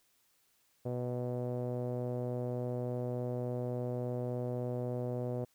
sawtooth tone with low-pass filter, 123.47 Hz, B2, in tune, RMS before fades -36 dBFS, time 0.85-5.45 s, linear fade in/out 10 ms, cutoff 560 Hz, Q 3.4, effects white hiss -72 dBFS RMS until 5.54 s

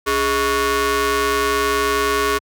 sawtooth ring-modulated tone, 349.6 Hz, F4, 2 cents sharp, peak -9 dBFS, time 0.06-2.39 s, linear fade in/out 20 ms, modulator 764 Hz, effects high-pass 80 Hz 12 dB/octave

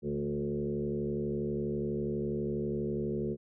sine tone with frequency modulation, 290.9 Hz, D4, 16 cents flat, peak -30 dBFS, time 0.02-3.37 s, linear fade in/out 50 ms, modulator 72.2 Hz, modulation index 2.3, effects none

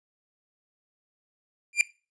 45% pulse tone with exponential growth, 2389 Hz, D7, 29 cents sharp, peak -13 dBFS, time 1.73-1.81 s, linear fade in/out 1 ms, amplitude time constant 16 ms, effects noise-tail reverb RT60 0.3 s tail -19 dB re dry + resampled to 22050 Hz

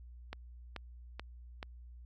click train, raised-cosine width 0.3 ms, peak -25 dBFS, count 4, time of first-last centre 0.33-1.629 s, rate 2.31 Hz, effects added 60 Hz sine -49 dBFS peak until 2.05 s

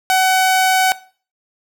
sawtooth tone, 752 Hz, F#5, 28 cents sharp, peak -8 dBFS, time 0.1-0.92 s, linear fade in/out 0 ms, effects noise-tail reverb RT60 0.4 s tail -18 dB re dry

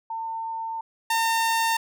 sine / sawtooth tone pair in turn, 902 / 908.8 Hz, A5 / A#5, +43 / -44 cents, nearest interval unison, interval 13 cents, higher second, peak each -28 / -17 dBFS, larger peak second, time 0.1-0.81 / 1.1-1.77 s, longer first, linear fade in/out 5 ms, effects none

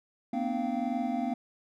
triangle tone cluster, 233.1 / 255.2 / 300.5 / 694 / 776 Hz, A#3 / C4 / D4 / F5 / G5, 0 / -43 / +40 / -11 / -18 cents, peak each -32 / -30 / -37 / -33 / -37 dBFS, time 0.33-1.34 s, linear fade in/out 5 ms, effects none

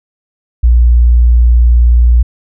sine tone, 59.4 Hz, A#1, 33 cents sharp, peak -3 dBFS, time 0.63-2.23 s, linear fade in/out 10 ms, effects none

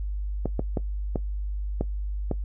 clicks, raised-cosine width 2 ms, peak -12 dBFS, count 6, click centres 0.457 / 0.594 / 0.772 / 1.158 / 1.81 / 2.313 s, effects noise-tail reverb RT60 0.1 s tail -18 dB re dry + added 50 Hz sine -27 dBFS peak until 2.44 s

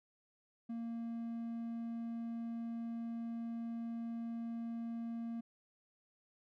triangle tone, 231.2 Hz, A#3, 14 cents flat, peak -37 dBFS, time 0.69-5.41 s, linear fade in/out 10 ms, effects none

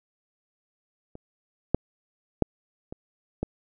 clicks, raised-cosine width 2 ms, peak -28 / -6 / -6 / -23 / -14 dBFS, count 5, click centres 1.154 / 1.746 / 2.423 / 2.925 / 3.43 s, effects none

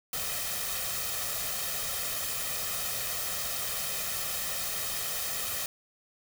white noise with comb filter, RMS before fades -33 dBFS, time 0.13-5.66 s, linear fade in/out 2 ms, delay 1.6 ms, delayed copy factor +0.65, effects none

